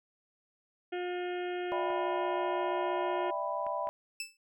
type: harmonic tone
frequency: 357.3 Hz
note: F4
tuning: 40 cents sharp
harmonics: 1 / 2 / 4 / 5 / 6 / 7 / 8 / 9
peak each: -34 / -40 / -46 / -48 / -50 / -51 / -52 / -53 dBFS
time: 0.92-3.31 s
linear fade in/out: 10 ms
type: chord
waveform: sine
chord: E minor seventh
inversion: third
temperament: just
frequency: 593.3 / 659.3 / 791.1 / 988.9 Hz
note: D5 / E5 / G5 / B5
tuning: +18 / 0 / +16 / +2 cents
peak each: -37 / -37 / -40 / -35 dBFS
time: 1.72-3.89 s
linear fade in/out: 0 ms
type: clicks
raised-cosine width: 0.5 ms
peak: -32 dBFS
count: 3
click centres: 1.904 / 3.666 / 3.872 s
type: tone with exponential decay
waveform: 20% pulse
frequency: 2637 Hz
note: E7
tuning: in tune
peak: -28 dBFS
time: 4.2-4.37 s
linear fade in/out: 2 ms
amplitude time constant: 35 ms
effects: none